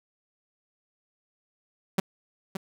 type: tone with echo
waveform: sawtooth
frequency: 191.1 Hz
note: G3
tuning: 44 cents flat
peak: -16 dBFS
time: 1.98-2 s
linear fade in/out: 5 ms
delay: 570 ms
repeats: 1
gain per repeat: -9 dB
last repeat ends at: 2.57 s
effects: none